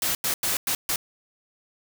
white noise bursts at uneven times, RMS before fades -25 dBFS, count 5, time 0.02-0.15 / 0.24-0.34 / 0.43-0.57 / 0.67-0.75 / 0.89-0.96 s, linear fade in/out 2 ms, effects none

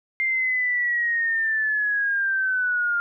sine linear sweep, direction down, 2105 to 1400 Hz, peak -20 dBFS, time 0.2-3 s, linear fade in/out 0 ms, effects none

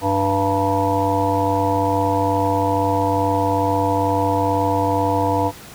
harmonic tone with a mistuned harmonic, 98 Hz, G2, in tune, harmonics 1 / 3 / 5 / 7 / 9 / 10, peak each -23 / -23 / -23 / -23 / -23 / -23 dBFS, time 0.01-5.52 s, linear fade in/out 50 ms, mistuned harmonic 10, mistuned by -28 cents, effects pink hiss -39 dBFS RMS until 5.74 s + high-pass 60 Hz 12 dB/octave

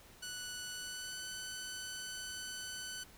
10% pulse tone with pitch glide, 1481 to 1505.1 Hz, F#6 to F#6, +1 to +29 cents, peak -33 dBFS, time 0.22-3.04 s, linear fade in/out 10 ms, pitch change +28 cents, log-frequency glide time 0.72-1.26 s, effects pink hiss -59 dBFS RMS until 3.17 s

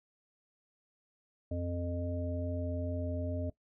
harmonic tone with a mistuned harmonic, 87.31 Hz, F2, in tune, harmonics 1 / 3 / 5 / 7, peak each -35 / -39 / -47 / -40 dBFS, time 1.51-3.5 s, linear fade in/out 5 ms, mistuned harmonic 1, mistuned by -16 cents, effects noise-tail reverb RT60 0.1 s tail -18 dB re dry

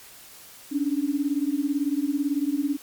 sine beating tone pair, 277.2 / 295.2 Hz, C#4 / D4, 0 / +9 cents, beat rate 18 Hz, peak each -25 dBFS, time 0.71-2.77 s, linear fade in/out 20 ms, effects white hiss -47 dBFS RMS until 2.82 s + MP3 96 kbps

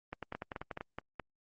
two click trains, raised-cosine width 0.5 ms, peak -24 / -24 dBFS, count 8 / 5, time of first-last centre 0.13-0.81 / 0.35-1.197 s, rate 10.3 / 4.72 Hz, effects Opus 24 kbps

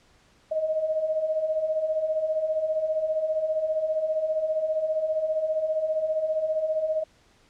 sine beating tone pair, 615 / 630 Hz, D#5 / D#5, -20 / +21 cents, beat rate 15 Hz, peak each -31 / -24 dBFS, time 0.51-7.04 s, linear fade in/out 10 ms, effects pink hiss -60 dBFS RMS until 7.49 s + low-pass 7000 Hz 12 dB/octave

